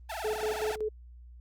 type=tone with vibrato; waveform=sawtooth; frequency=763 Hz; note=G5; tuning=47 cents flat; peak=-31 dBFS; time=0.09-0.76 s; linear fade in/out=10 ms; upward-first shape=sine; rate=19 Hz; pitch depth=300 cents each way
type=tone with tremolo; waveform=sine; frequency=430 Hz; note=A4; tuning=40 cents flat; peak=-28 dBFS; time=0.24-0.89 s; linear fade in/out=10 ms; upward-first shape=square; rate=5.3 Hz; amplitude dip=65%
type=click train; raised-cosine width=1 ms; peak=-32 dBFS; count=11; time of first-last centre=0.26-0.758 s; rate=20.1 Hz
effects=added 60 Hz sine -47 dBFS peak until 1.4 s + Opus 32 kbps